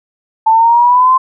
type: exponential sweep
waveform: sine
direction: up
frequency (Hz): 880 to 1046.5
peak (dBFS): -5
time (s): 0.46-1.18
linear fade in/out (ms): 10
effects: none